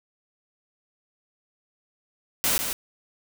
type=noise with echo; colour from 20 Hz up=white; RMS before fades=-23 dBFS; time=2.44-2.58 s; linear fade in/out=0 ms; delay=150 ms; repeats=1; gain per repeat=-6 dB; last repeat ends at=2.73 s; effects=none